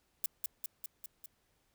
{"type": "noise with echo", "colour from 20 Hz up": "violet", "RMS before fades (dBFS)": -32, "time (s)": [0.24, 0.26], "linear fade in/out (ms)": 2, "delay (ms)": 200, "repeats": 5, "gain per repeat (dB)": -3, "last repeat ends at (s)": 1.26, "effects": ["pink hiss -75 dBFS RMS until 1.74 s"]}